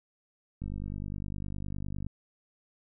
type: click train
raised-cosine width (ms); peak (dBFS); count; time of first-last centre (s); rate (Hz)
5; -25; 73; 0.62-2.066; 49.8
effects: none